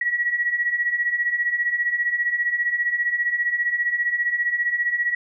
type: beating tone pair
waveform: sine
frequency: 1911 / 1926 Hz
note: A#6 / B6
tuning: +43 / -44 cents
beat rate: 15 Hz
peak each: -26 / -21 dBFS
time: 0.01-5.15 s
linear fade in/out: 5 ms
effects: none